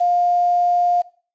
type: tone with quantisation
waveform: sine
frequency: 706 Hz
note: F5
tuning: 19 cents sharp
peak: -14 dBFS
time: 0-1.02 s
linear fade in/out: 10 ms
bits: 7
effects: noise-tail reverb RT60 0.4 s tail -19 dB re dry + resampled to 16000 Hz